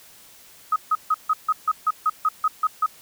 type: tone bursts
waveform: sine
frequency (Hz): 1263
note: D#6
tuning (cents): +26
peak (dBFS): -16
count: 12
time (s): 0.72-2.862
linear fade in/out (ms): 5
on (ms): 41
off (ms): 150
effects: white hiss -49 dBFS RMS until 3.01 s